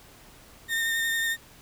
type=tone with vibrato; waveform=35% pulse; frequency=1826 Hz; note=A#6; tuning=36 cents flat; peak=-23 dBFS; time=0.68-1.37 s; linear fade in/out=50 ms; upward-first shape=triangle; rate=11 Hz; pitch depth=19 cents each way; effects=pink hiss -52 dBFS RMS until 1.61 s